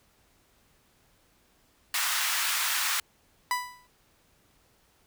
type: high-pass noise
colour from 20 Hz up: pink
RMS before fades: -28 dBFS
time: 1.94-3 s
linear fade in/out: 2 ms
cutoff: 1100 Hz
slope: 24 dB/octave
type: tone with exponential decay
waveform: 30% pulse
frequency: 990 Hz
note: B5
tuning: 4 cents sharp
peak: -20 dBFS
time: 3.51-3.87 s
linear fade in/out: 1 ms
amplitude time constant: 77 ms
effects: pink hiss -65 dBFS RMS until 5.06 s